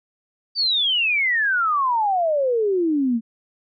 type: exponential sweep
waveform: sine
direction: down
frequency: 4689 to 220.7 Hz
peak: -17 dBFS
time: 0.55-3.21 s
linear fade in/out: 50 ms
effects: none